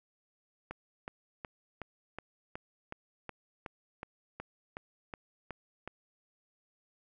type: click train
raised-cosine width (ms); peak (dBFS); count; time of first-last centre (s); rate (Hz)
0.5; -25; 15; 0.71-5.876; 2.71
effects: none